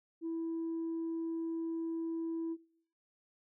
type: tone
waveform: sine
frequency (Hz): 329.1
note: E4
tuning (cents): -3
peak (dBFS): -33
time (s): 0.21-2.57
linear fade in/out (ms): 50
effects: noise-tail reverb RT60 0.6 s tail -22 dB re dry + tanh soft clip ceiling -32 dBFS